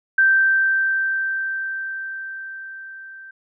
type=tone with level ramp; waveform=sine; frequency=1563 Hz; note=G6; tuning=6 cents flat; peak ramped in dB=-11 to -37 dBFS; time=0.18-3.31 s; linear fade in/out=5 ms; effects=none